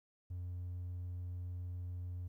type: tone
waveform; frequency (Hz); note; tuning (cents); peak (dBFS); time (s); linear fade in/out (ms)
triangle; 89.3; F2; +39; -37; 0.3-2.28; 10
effects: tanh soft clip ceiling -35 dBFS + 13-bit